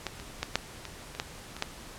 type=clicks; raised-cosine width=0.2 ms; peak=-14 / -25 / -12 / -7 / -21 / -23 / -12 / -22 / -10 dBFS; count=9; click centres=0.067 / 0.199 / 0.43 / 0.556 / 0.853 / 1.15 / 1.199 / 1.566 / 1.624 s; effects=pink hiss -46 dBFS RMS until 1.98 s + low-pass 11000 Hz 12 dB/octave